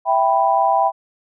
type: chord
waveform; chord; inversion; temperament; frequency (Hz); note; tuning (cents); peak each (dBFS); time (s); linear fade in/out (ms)
sine; E minor; none; equal; 659.3 / 784 / 987.8; E5 / G5 / B5; 0 / 0 / 0; -19 / -16 / -18; 0.05-0.92; 50
effects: none